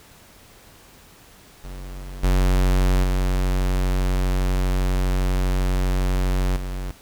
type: tone with level steps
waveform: square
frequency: 46.25 Hz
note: F#1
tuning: in tune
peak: -33 / -16 / -19 / -27 dBFS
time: 1.64-6.91 s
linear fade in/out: 0 ms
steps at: 2.23 / 3.03 / 6.56 s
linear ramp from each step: 10 ms
effects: pink hiss -49 dBFS RMS until 7.01 s